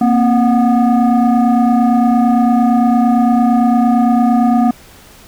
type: tone with frequency modulation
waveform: sine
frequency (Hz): 233.1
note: A#3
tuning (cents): 0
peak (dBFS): -7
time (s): 0.01-4.71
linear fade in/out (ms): 5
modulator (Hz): 495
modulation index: 1
effects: tanh soft clip ceiling -4 dBFS + pink hiss -41 dBFS RMS until 5.27 s